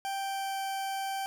40% pulse tone with pitch glide, 784 to 778.6 Hz, G5 to G5, 0 to -12 cents, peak -31 dBFS, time 0.05-1.26 s, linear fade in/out 0 ms, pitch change -12 cents, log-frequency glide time 0.16-0.6 s, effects 11-bit

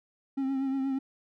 triangle tone with vibrato, 268.8 Hz, C4, 47 cents sharp, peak -25 dBFS, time 0.37-0.99 s, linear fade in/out 10 ms, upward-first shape triangle, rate 8.4 Hz, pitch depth 41 cents each way, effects none

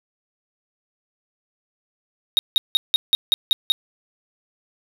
triangle tone bursts, 3750 Hz, A#7, 10 cents sharp, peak -11 dBFS, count 8, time 2.37-3.72 s, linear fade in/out 0 ms, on 20 ms, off 170 ms, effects none

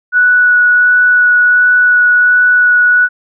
sine tone with vibrato, 1472 Hz, F#6, 9 cents flat, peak -5 dBFS, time 0.12-3.09 s, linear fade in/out 50 ms, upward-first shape sine, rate 1.4 Hz, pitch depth 8 cents each way, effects none

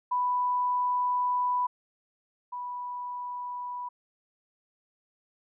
sine tone pair in turn, 990 / 983.7 Hz, B5 / B5, +4 / -7 cents, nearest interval unison, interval 11 cents, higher first, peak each -24 / -33 dBFS, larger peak first, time 0.11-1.67 / 2.52-3.89 s, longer first, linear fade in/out 10 ms, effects none

